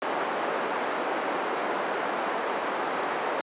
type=band-pass noise; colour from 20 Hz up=pink; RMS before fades=-29 dBFS; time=0.02-3.41 s; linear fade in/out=0 ms; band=430 to 1400 Hz; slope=12 dB/octave; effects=high-pass 200 Hz 12 dB/octave + resampled to 8000 Hz